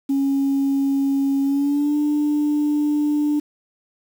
sine tone with pitch glide, 275 to 296.4 Hz, C#4 to D4, -14 to +16 cents, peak -15 dBFS, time 0.09-3.4 s, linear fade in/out 10 ms, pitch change +130 cents, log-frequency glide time 1.43-1.96 s, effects tanh soft clip ceiling -14 dBFS + 7-bit

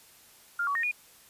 sine tone with pitch steps, 1402 / 1131 / 1850 / 2446 Hz, F6 / C#6 / A#6 / D#7, +6 / +34 / -14 / -30 cents, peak -26 dBFS, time 0.59-0.914 s, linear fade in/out 5 ms, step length 81 ms, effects white hiss -56 dBFS RMS until 1.29 s + resampled to 32000 Hz

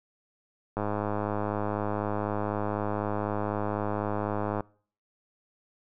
click train, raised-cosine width 1 ms, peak -16 dBFS, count 400, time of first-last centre 0.77-4.607 s, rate 104 Hz, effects noise-tail reverb RT60 0.5 s tail -25 dB re dry

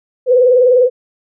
sine tone with vibrato, 499 Hz, B4, 18 cents sharp, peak -6 dBFS, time 0.26-0.9 s, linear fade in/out 50 ms, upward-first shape sine, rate 20 Hz, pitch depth 75 cents each way, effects none

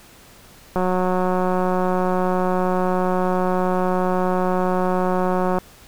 click train, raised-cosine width 1 ms, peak -8 dBFS, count 884, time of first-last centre 0.76-5.585 s, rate 183 Hz, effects pink hiss -47 dBFS RMS until 5.87 s

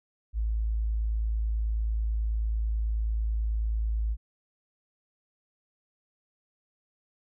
sine tone, 54.6 Hz, A1, 13 cents flat, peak -25 dBFS, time 0.33-4.17 s, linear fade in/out 50 ms, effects none

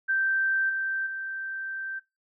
sine tone with level steps, 1563 Hz, G6, 6 cents flat, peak -22 / -26 / -31 dBFS, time 0.08-2 s, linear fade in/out 20 ms, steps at 0.69 / 1.06 s, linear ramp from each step 10 ms, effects noise-tail reverb RT60 0.2 s tail -17 dB re dry

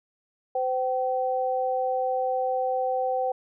sine tone pair together, 513 / 768.6 Hz, C5 / G5, -34 / -34 cents, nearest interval perfect fifth, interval 700 cents, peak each -26 dBFS, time 0.55-3.32 s, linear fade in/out 5 ms, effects none

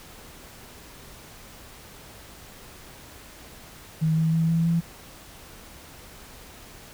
sine tone with pitch steps, 158.6 / 160.81 / 163.06 / 165.34 / 167.64 Hz, D#3 / E3 / E3 / E3 / E3, +33 / -43 / -19 / +6 / +29 cents, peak -19 dBFS, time 4.01-4.81 s, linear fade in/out 20 ms, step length 160 ms, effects pink hiss -46 dBFS RMS until 6.93 s

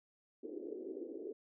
white band-pass noise, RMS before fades -45 dBFS, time 0.43-1.33 s, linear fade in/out 10 ms, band 290 to 440 Hz, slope 48 dB/octave, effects none

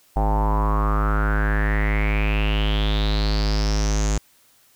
square tone with low-pass filter sweep, 52.3 Hz, G#1, 13 cents sharp, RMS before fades -20 dBFS, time 0.16-4.18 s, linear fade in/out 5 ms, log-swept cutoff 800 to 7000 Hz, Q 7.7, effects white hiss -57 dBFS RMS until 4.75 s

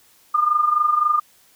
sine tone with amplitude modulation, 1211 Hz, D#6, 47 cents flat, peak -12 dBFS, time 0.34-1.2 s, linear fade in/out 10 ms, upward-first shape sine, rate 23.8 Hz, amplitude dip 70%, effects white hiss -55 dBFS RMS until 1.55 s

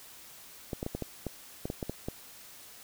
clicks, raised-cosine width 2 ms, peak -20 dBFS, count 11, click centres 0.732 / 0.829 / 0.864 / 0.95 / 1.023 / 1.267 / 1.655 / 1.701 / 1.828 / 1.896 / 2.085 s, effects white hiss -51 dBFS RMS until 2.83 s

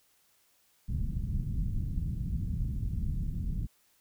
pink low-pass noise, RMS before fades -32 dBFS, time 0.88-3.67 s, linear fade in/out 20 ms, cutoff 180 Hz, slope 24 dB/octave, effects white hiss -68 dBFS RMS until 4 s

